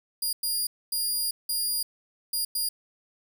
15% pulse tone bursts at uneven times, 4837 Hz, D#8, 50 cents flat, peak -19 dBFS, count 6, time 0.22-0.33 / 0.43-0.67 / 0.92-1.31 / 1.49-1.83 / 2.33-2.45 / 2.55-2.69 s, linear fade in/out 5 ms, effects 10-bit

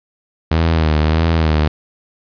sawtooth tone with vibrato, 79.4 Hz, D#2, 36 cents sharp, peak -8 dBFS, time 0.51-1.68 s, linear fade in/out 5 ms, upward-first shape sine, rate 1.6 Hz, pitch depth 66 cents each way, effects resampled to 11025 Hz + 8-bit

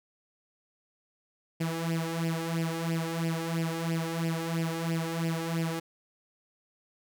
sawtooth tone with flanger, 164.81 Hz, E3, in tune, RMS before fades -31 dBFS, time 1.6-5.8 s, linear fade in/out 10 ms, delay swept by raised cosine 0.38 to 2.48 ms, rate 3 Hz, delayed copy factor +0.75, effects none

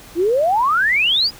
sine exponential sweep, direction up, 320 to 5070 Hz, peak -13 dBFS, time 0.15-1.31 s, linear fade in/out 50 ms, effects pink hiss -41 dBFS RMS until 1.39 s

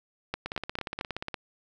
two click trains, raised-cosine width 0.3 ms, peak -14 / -17 dBFS, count 4 / 16, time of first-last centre 0.34-1.011 / 0.46-1.342 s, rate 4.47 / 17 Hz, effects none

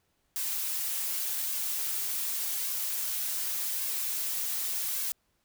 blue noise with flanger, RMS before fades -32 dBFS, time 0.36-5.12 s, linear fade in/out 0 ms, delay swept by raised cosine 1.8 to 7.6 ms, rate 0.86 Hz, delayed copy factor +0.5, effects pink hiss -74 dBFS RMS until 5.44 s

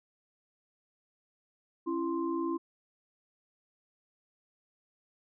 sine tone cluster, 276.1 / 335.8 / 1046 Hz, C#4 / E4 / C6, -7 / +32 / -1 cents, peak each -36 / -31 / -38 dBFS, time 1.86-2.58 s, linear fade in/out 20 ms, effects none

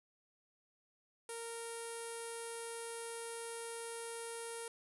sawtooth tone with low-pass filter, 462.8 Hz, A#4, 13 cents flat, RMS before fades -45 dBFS, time 1.29-4.68 s, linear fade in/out 2 ms, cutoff 9700 Hz, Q 7.6, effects none

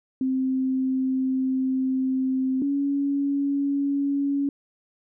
sine tone pair in turn, 261.6 / 280.7 Hz, C4 / C#4, 0 / +22 cents, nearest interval minor second, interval 122 cents, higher second, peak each -21 dBFS, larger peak neither, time 0.21-2.62 / 2.62-4.49 s, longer first, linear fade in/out 2 ms, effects none

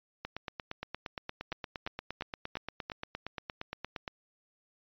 two click trains, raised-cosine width 0.3 ms, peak -20 / -21 dBFS, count 5 / 34, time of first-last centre 1.52-2.899 / 0.25-4.078 s, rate 2.9 / 8.62 Hz, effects resampled to 11025 Hz

